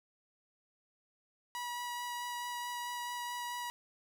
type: tone with vibrato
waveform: sawtooth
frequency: 969 Hz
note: B5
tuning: 33 cents flat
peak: -34 dBFS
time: 1.55-3.7 s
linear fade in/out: 0 ms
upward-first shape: sine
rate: 4.6 Hz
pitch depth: 8 cents each way
effects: none